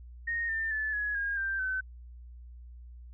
sine tone with pitch steps, 1856 / 1795.9 / 1737.7 / 1681.4 / 1627 / 1574.3 / 1523.3 Hz, A#6 / A6 / A6 / G#6 / G#6 / G6 / F#6, -8 / +35 / -22 / +21 / -36 / +7 / +50 cents, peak -29 dBFS, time 0.27-1.81 s, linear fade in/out 10 ms, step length 220 ms, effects added 60 Hz sine -45 dBFS peak until 3.13 s

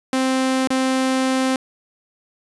sawtooth tone with dropouts, 261.6 Hz, C4, in tune, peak -13 dBFS, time 0.13-1.56 s, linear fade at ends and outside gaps 2 ms, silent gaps 0.674-0.704 s, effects resampled to 24000 Hz

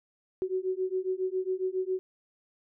sine beating tone pair, 370 / 377.3 Hz, F#4 / F#4, 0 / +34 cents, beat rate 7.3 Hz, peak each -31 / -31 dBFS, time 0.42-1.99 s, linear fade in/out 0 ms, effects none

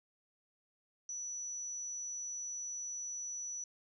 sine tone, 5920 Hz, F#8, in tune, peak -39 dBFS, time 1.09-3.64 s, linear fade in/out 2 ms, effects none

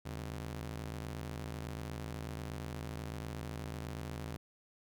sawtooth ring-modulated tone, 109.6 Hz, A2, 6 cents flat, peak -33 dBFS, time 0.05-4.37 s, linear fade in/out 10 ms, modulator 30.7 Hz, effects none

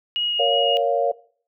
sine tone with vibrato, 2880 Hz, F#7, 47 cents flat, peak -20 dBFS, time 0.16-0.77 s, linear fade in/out 0 ms, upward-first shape sine, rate 3.2 Hz, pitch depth 8 cents each way
sine chord, Bb minor, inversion none, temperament just, 466.2 / 559.4 / 699.2 Hz, Bb4 / Db5 / F5, 0 / +16 / +2 cents, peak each -23 / -21 / -22 dBFS, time 0.39-1.12 s, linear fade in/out 10 ms
effects noise-tail reverb RT60 0.5 s tail -20 dB re dry

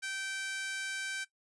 5% pulse tone with high-pass filter, 776 Hz, G5, 18 cents flat, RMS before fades -38 dBFS, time 0.02-1.25 s, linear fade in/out 20 ms, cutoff 1700 Hz, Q 5.8, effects noise-tail reverb RT60 0.1 s tail -17 dB re dry + resampled to 24000 Hz

